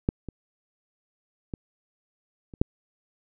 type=clicks; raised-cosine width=3 ms; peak=-9 / -22 / -19 / -29 / -6 dBFS; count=5; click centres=0.089 / 0.287 / 1.538 / 2.538 / 2.615 s; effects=none